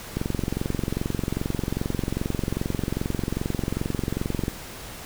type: click train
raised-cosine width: 3 ms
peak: -12 dBFS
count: 98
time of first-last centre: 0.17-4.481 s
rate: 22.5 Hz
effects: pink hiss -39 dBFS RMS until 5.05 s